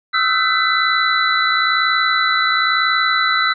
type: tone cluster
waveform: sine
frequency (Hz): 1279 / 1340 / 1527 / 2002 / 3974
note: D#6 / E6 / G6 / B6 / B7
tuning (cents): +47 / +28 / -46 / +23 / +10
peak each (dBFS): -20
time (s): 0.13-3.54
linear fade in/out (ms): 20
effects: none